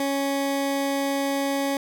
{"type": "tone", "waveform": "20% pulse", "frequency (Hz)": 277.2, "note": "C#4", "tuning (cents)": 0, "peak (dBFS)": -18, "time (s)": [0, 1.77], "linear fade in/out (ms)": 2, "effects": []}